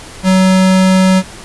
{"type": "tone", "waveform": "square", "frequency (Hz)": 187.7, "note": "F#3", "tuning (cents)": 25, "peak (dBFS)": -7, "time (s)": [0.23, 1.23], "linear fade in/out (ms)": 50, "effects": ["pink hiss -32 dBFS RMS until 1.44 s", "resampled to 24000 Hz"]}